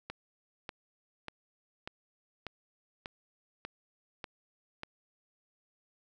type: click train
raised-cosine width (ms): 0.3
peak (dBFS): -23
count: 9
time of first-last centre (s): 0.1-4.834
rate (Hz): 1.69
effects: none